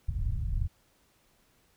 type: low-pass noise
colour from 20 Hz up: pink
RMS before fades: -30 dBFS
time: 0.08-0.68 s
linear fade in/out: 10 ms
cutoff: 110 Hz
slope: 24 dB/octave
effects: pink hiss -67 dBFS RMS until 1.76 s